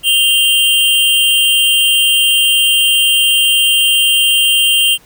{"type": "tone pair together", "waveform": "square", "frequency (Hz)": [2800, 3143], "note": ["F7", "G7"], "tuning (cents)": [4, 4], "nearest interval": "major second", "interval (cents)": 200, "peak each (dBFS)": -12, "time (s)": [0.03, 4.98], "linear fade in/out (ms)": 50, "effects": ["pink hiss -46 dBFS RMS until 5.05 s"]}